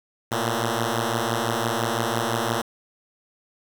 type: beating tone pair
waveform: 5% pulse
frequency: 112.7 / 118.6 Hz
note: A2 / A#2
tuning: +42 / +30 cents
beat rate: 5.9 Hz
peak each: -14 / -14 dBFS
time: 0.31-2.62 s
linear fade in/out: 10 ms
effects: 7-bit